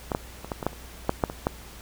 clicks, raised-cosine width 1 ms, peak -12 / -10 / -22 / -14 / -17 / -9 / -30 / -7 / -7 / -19 / -8 dBFS, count 11, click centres 0.118 / 0.149 / 0.446 / 0.518 / 0.628 / 0.666 / 0.731 / 1.094 / 1.238 / 1.299 / 1.469 s, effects added 60 Hz sine -45 dBFS peak until 1.81 s + pink hiss -46 dBFS RMS until 1.81 s

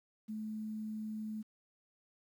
sine tone with quantisation, 216.3 Hz, A3, 29 cents flat, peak -38 dBFS, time 0.28-1.43 s, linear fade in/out 20 ms, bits 11, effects none

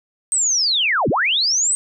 sine linear two-way sweep, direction down then up, 8372 to 89.9 to 8372 Hz, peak -15 dBFS, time 0.32-1.75 s, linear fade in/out 0 ms, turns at 1.09 s, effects none

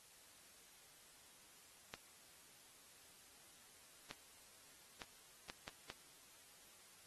clicks, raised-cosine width 0.2 ms, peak -29 dBFS, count 6, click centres 1.939 / 4.111 / 5.018 / 5.499 / 5.679 / 5.901 s, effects white hiss -64 dBFS RMS until 7.06 s + AAC 32 kbps

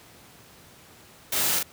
white noise with echo, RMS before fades -26 dBFS, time 1.32-1.59 s, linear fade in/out 5 ms, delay 40 ms, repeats 1, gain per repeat -2 dB, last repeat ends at 1.63 s, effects pink hiss -51 dBFS RMS until 1.72 s + high-pass 80 Hz 12 dB/octave

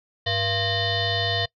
sine tone with frequency modulation, 1849 Hz, A#6, 15 cents flat, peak -21 dBFS, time 0.26-1.46 s, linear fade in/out 10 ms, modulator 582 Hz, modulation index 3.9, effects noise-tail reverb RT60 0.1 s tail -23 dB re dry

